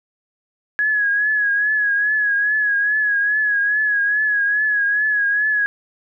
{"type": "tone with vibrato", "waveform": "sine", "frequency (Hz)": 1676, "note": "G#6", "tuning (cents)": 15, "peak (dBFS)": -15, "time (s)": [0.79, 5.66], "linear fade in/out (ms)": 0, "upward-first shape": "triangle", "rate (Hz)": 2.4, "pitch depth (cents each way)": 59, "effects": []}